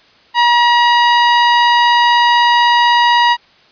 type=tone; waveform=sawtooth; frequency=956 Hz; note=A#5; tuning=43 cents sharp; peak=-4 dBFS; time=0.34-3.37 s; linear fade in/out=50 ms; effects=white hiss -48 dBFS RMS until 3.71 s + resampled to 11025 Hz